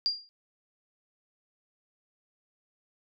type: tone with exponential decay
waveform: sine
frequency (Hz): 4789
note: D8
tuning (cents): +33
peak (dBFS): -21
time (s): 0.06-0.29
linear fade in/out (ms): 0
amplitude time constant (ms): 50
effects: none